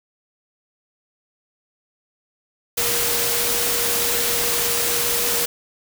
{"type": "tone in noise", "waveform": "sine", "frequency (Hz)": 474.4, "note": "A#4", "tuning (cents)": 30, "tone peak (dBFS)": -29, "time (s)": [2.77, 5.46], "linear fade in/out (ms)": 10, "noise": "white", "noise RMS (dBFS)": -21, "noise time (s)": [2.77, 5.46], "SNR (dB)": -11, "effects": []}